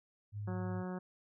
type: tone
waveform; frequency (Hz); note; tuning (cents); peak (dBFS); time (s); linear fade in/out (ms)
sine; 103.8; G#2; 0; -38; 0.32-0.84; 50
type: harmonic tone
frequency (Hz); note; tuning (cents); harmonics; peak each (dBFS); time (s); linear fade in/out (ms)
182.9; F#3; -20; 1 / 2 / 3 / 4 / 5 / 6 / 7 / 8 / 9; -39 / -45 / -49 / -51 / -53 / -55 / -56 / -57 / -58; 0.47-0.99; 10
effects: none